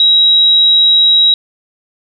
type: tone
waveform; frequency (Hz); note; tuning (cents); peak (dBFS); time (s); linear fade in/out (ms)
sine; 3845; B7; -47; -5; 0-1.34; 2
effects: none